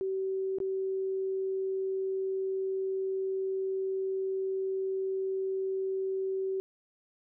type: tone with dropouts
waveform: sine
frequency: 382.6 Hz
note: G4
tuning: 42 cents flat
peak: -29 dBFS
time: 0.01-6.6 s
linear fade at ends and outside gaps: 0 ms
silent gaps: 0.585-0.602 s
effects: none